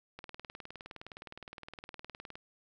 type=click train; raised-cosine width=0.3 ms; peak=-29 dBFS; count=43; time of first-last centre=0.19-2.355 s; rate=19.4 Hz; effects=none